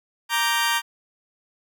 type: chord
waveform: 20% pulse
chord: G minor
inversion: first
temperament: equal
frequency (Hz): 932.3 / 1174.7 / 1568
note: Bb5 / D6 / G6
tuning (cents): 0 / 0 / 0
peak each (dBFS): -18 / -22 / -20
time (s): 0.29-0.82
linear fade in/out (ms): 50
effects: none